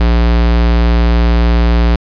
square tone, 58.27 Hz, A#1, in tune, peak -8 dBFS, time 0-1.96 s, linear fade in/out 5 ms, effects resampled to 11025 Hz + 8-bit

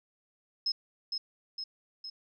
sine tone with echo, 5160 Hz, E8, 38 cents flat, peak -27 dBFS, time 0.66-0.72 s, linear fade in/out 5 ms, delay 460 ms, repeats 3, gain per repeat -4 dB, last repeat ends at 2.1 s, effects none

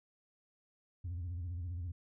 sine tone with vibrato, 87.31 Hz, F2, in tune, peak -35 dBFS, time 1.04-1.92 s, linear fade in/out 10 ms, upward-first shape square, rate 15 Hz, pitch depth 88 cents each way, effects tanh soft clip ceiling -36 dBFS

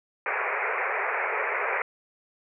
white band-pass noise, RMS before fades -28 dBFS, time 0.26-1.82 s, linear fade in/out 2 ms, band 390 to 2400 Hz, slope 96 dB/octave, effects none

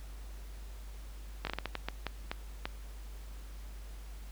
slowing click train, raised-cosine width 0.3 ms, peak -18 dBFS, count 11, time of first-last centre 1.45-2.655 s, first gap 20 ms, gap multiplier 1.37, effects added 50 Hz sine -43 dBFS peak until 4.31 s + pink hiss -57 dBFS RMS until 4.31 s

